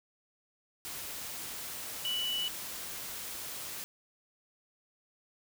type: tone in noise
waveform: sine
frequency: 2960 Hz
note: F#7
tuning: in tune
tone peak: -31 dBFS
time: 2.05-2.48 s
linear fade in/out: 0 ms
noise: white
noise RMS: -41 dBFS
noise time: 0.85-3.84 s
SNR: +7 dB
effects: none